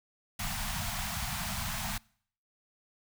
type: band-stop noise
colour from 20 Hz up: pink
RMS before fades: -35 dBFS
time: 0.39-1.98 s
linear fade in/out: 5 ms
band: 230 to 650 Hz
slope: 96 dB/octave
effects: noise-tail reverb RT60 0.6 s tail -25 dB re dry